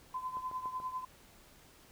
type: tone with tremolo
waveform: sine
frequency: 1021 Hz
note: C6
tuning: 43 cents flat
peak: -33 dBFS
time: 0.14-1.05 s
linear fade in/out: 5 ms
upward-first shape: triangle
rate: 10 Hz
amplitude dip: 80%
type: click train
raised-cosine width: 1 ms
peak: -35 dBFS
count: 4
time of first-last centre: 0.37-0.801 s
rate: 6.96 Hz
effects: pink hiss -60 dBFS RMS until 1.91 s